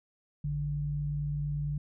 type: tone pair together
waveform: sine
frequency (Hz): 54.69 / 146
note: A1 / D3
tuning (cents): -10 / -10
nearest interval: octave + perfect fourth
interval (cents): 1700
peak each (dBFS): -38 / -30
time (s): 0.44-1.78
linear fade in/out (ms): 5
effects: none